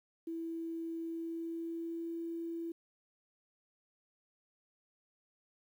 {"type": "tone with pitch glide", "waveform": "sine", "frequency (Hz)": [330.1, 333.9], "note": ["E4", "E4"], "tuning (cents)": [2, 22], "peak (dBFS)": -37, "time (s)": [0.27, 2.72], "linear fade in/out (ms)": 5, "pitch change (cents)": 20, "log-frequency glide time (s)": [1.01, 2.12], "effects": ["11-bit"]}